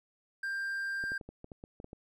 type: tone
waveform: triangle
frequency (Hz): 1588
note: G6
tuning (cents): +22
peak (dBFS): -31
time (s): 0.43-1.18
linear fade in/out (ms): 5
type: clicks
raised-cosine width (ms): 2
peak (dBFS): -32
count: 10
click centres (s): 1.039 / 1.119 / 1.212 / 1.29 / 1.444 / 1.518 / 1.639 / 1.801 / 1.844 / 1.931
effects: none